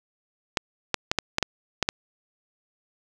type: clicks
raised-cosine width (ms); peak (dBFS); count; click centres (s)
0.2; -4; 8; 0.572 / 0.943 / 1.115 / 1.187 / 1.384 / 1.427 / 1.827 / 1.889
effects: none